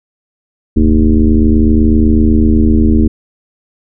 sine tone with frequency modulation, 146.83 Hz, D3, in tune, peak -5 dBFS, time 0.76-3.08 s, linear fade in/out 10 ms, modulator 80.4 Hz, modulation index 2.3, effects none

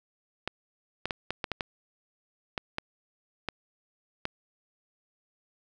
clicks, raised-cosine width 0.3 ms, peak -14 dBFS, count 11, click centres 0.476 / 1.056 / 1.108 / 1.306 / 1.442 / 1.517 / 1.608 / 2.578 / 2.784 / 3.487 / 4.254 s, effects none

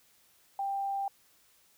sine tone, 790 Hz, G5, 13 cents sharp, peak -30 dBFS, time 0.59-1.08 s, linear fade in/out 2 ms, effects white hiss -65 dBFS RMS until 1.77 s

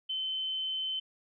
sine tone, 3067 Hz, G7, 38 cents flat, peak -31 dBFS, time 0.09-1 s, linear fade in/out 10 ms, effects none

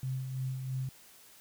sine tone with tremolo, 130.8 Hz, C3, in tune, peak -31 dBFS, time 0.03-0.89 s, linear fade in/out 2 ms, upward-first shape sine, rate 3 Hz, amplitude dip 45%, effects white hiss -57 dBFS RMS until 1.4 s

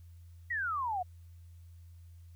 sine exponential sweep, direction down, 1975.5 to 698.5 Hz, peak -31 dBFS, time 0.5-1.03 s, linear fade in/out 10 ms, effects added 85 Hz sine -50 dBFS peak until 2.35 s + white hiss -73 dBFS RMS until 2.35 s

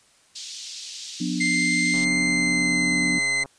pink band-pass noise, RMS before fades -37 dBFS, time 0.35-2.05 s, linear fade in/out 10 ms, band 3600 to 6700 Hz, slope 24 dB/octave
sine chord, B diminished, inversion second, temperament just, 177.8 / 246.9 / 296.3 Hz, F3 / B3 / D4, +31 / 0 / +15 cents, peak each -28 dBFS, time 1.2-3.19 s, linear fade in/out 10 ms
40% pulse tone with pitch glide, 2093 to 2058 Hz, C7 to C7, 0 to -29 cents, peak -20 dBFS, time 1.4-3.44 s, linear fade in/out 10 ms, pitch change -29 cents, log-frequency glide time 2.06-3.04 s
click train, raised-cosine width 1 ms, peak -26 dBFS, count 209, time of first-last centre 1.94-3.458 s, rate 137 Hz
effects white hiss -58 dBFS RMS until 3.58 s + resampled to 22050 Hz

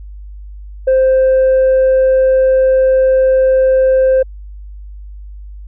sine tone, 523.3 Hz, C5, in tune, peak -5 dBFS, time 0.87-4.23 s, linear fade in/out 10 ms, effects tanh soft clip ceiling -6 dBFS + added 50 Hz sine -28 dBFS peak until 5.67 s

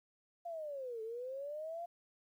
sine linear two-way sweep, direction down then up, 698.5 to 434.2 to 698 Hz, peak -40 dBFS, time 0.45-1.86 s, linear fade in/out 10 ms, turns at 1.02 s, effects 12-bit

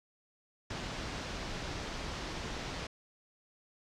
pink low-pass noise, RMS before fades -40 dBFS, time 0.7-2.87 s, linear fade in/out 5 ms, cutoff 6000 Hz, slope 24 dB/octave, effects none

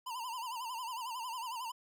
square tone with vibrato, 962 Hz, B5, 46 cents flat, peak -39 dBFS, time 0.06-1.72 s, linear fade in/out 10 ms, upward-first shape sine, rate 11 Hz, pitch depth 120 cents each way, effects none

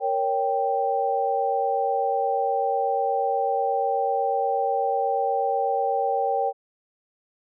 sine chord, G diminished, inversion first, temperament equal, 466.2 / 554.4 / 784 Hz, Bb4 / Db5 / G5, 0 / 0 / 0 cents, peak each -27 / -27 / -23 dBFS, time 0-6.53 s, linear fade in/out 50 ms, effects none

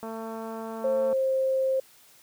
click train, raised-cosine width 1 ms, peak -24 dBFS, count 247, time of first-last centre 0.03-1.128 s, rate 224 Hz
sine tone with pitch glide, 532 to 528.6 Hz, C5 to C5, +29 to +18 cents, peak -22 dBFS, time 0.84-1.8 s, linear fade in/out 5 ms, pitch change -11 cents, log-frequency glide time 0.99-1.32 s
effects white hiss -56 dBFS RMS until 2.22 s + high-pass 80 Hz 12 dB/octave

